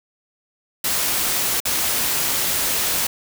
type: noise with dropouts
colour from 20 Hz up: white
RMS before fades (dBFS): -21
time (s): 0.84-3.07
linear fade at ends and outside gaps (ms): 5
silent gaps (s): 1.603-1.652
effects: none